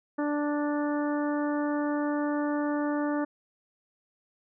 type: harmonic tone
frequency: 293.7 Hz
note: D4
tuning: in tune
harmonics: 1 / 2 / 3 / 4 / 5 / 6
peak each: -27 / -33 / -37 / -39 / -41 / -43 dBFS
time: 0.18-3.25 s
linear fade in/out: 10 ms
effects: none